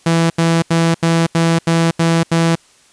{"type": "tone bursts", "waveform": "sawtooth", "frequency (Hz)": 165.9, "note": "E3", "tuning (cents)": 11, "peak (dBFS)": -7, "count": 8, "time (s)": [0.06, 2.554], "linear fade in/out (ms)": 5, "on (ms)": 240, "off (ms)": 82, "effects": ["white hiss -50 dBFS RMS until 2.92 s", "resampled to 22050 Hz"]}